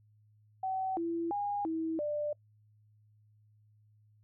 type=tone with pitch steps; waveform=sine; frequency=759 / 335.7 / 816 / 323.3 / 593 Hz; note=F#5 / E4 / G#5 / E4 / D5; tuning=+44 / +32 / -31 / -34 / +17 cents; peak=-31 dBFS; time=0.63-2.33 s; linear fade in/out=5 ms; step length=340 ms; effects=noise-tail reverb RT60 0.1 s tail -26 dB re dry + added 106 Hz sine -62 dBFS peak until 4.23 s